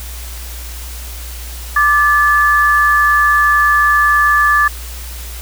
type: tone pair together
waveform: sine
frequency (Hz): 1178.6 / 1728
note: D6 / A6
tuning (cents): +6 / -32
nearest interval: perfect fifth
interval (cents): 662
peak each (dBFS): -11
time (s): 1.76-4.68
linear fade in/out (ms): 5
effects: added 60 Hz sine -26 dBFS peak until 5.41 s + white hiss -32 dBFS RMS until 5.41 s